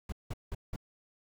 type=noise bursts; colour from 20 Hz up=brown; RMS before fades=-36 dBFS; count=4; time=0.09-0.762 s; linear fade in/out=5 ms; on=33 ms; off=180 ms; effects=none